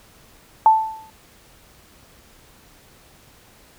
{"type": "tone with exponential decay", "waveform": "sine", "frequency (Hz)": 880, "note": "A5", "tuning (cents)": 0, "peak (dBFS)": -6, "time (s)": [0.66, 1.1], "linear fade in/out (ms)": 1, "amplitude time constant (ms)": 95, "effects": ["pink hiss -51 dBFS RMS until 3.78 s"]}